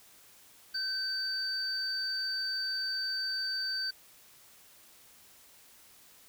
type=tone pair together; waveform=sine; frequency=1540 / 4607 Hz; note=G6 / D8; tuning=-31 / -34 cents; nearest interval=octave + perfect fifth; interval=1897 cents; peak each=-37 / -32 dBFS; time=0.74-3.91 s; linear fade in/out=10 ms; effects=white hiss -58 dBFS RMS until 6.28 s